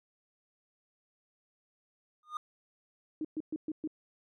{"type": "tone with exponential growth", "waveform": "triangle", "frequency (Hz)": 1222, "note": "D#6", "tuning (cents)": -32, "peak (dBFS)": -29, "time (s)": [2.23, 2.37], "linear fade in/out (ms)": 2, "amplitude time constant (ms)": 30}
{"type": "tone bursts", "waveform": "sine", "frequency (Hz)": 311.1, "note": "D#4", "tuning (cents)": 0, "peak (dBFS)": -32, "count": 5, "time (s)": [3.21, 3.875], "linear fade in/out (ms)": 2, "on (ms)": 37, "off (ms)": 120}
{"effects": []}